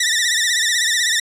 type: tone with vibrato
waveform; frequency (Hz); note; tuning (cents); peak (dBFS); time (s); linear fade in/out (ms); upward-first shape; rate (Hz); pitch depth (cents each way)
15% pulse; 1864.7; A#6; 0; -9; 0-1.2; 5; sine; 16; 99
effects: resampled to 32000 Hz